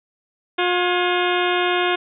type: harmonic tone with a mistuned harmonic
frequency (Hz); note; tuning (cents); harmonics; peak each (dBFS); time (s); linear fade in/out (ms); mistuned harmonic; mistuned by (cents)
357.3; F4; +40; 1 / 2 / 3 / 4 / 5 / 6 / 7 / 8 / 9 / 10; -21 / -24 / -26 / -27 / -28 / -29 / -29 / -30 / -31 / -31; 0.58-1.96; 10; 5; -96
effects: none